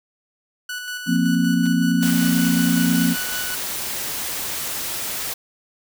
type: tone with tremolo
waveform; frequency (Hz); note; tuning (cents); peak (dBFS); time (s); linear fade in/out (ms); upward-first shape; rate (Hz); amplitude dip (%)
sawtooth; 1480; F#6; 0; -23; 0.69-3.55; 5; square; 5.3; 35
type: chord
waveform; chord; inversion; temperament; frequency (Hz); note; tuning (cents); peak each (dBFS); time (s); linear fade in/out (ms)
sine; F suspended fourth; none; just; 174.61 / 232.8 / 261.9; F3 / Bb3 / C4; 0 / -2 / +2; -20; 1.06-3.16; 50
type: clicks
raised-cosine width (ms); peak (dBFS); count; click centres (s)
0.2; -22; 2; 1.657 / 1.666
type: noise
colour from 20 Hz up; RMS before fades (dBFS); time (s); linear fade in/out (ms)
white; -27; 2.02-5.34; 10
effects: none